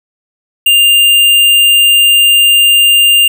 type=tone with hard clipping; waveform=sine; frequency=2800 Hz; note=F7; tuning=4 cents sharp; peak=-5 dBFS; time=0.66-3.28 s; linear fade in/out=5 ms; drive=18 dB; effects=none